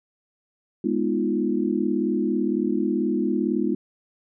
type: chord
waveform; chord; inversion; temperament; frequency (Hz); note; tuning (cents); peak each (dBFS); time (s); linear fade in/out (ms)
sine; F half-diminished seventh; first; equal; 207.7 / 246.9 / 311.1 / 349.2; Ab3 / Cb4 / Eb4 / F4; 0 / 0 / 0 / 0; -26; 0.84-3.75; 5
effects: none